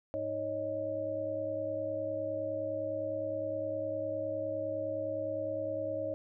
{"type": "harmonic tone with a mistuned harmonic", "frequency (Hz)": 103.83, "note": "G#2", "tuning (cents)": 0, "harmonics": [1, 3, 5, 6], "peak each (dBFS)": [-46, -42, -35, -37], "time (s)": [0.14, 6.14], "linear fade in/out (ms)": 0, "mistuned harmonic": 5, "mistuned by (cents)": 110, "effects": []}